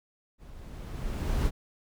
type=noise with level ramp; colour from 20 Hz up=brown; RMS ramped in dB=-49 to -24 dBFS; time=0.38-1.51 s; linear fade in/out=50 ms; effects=none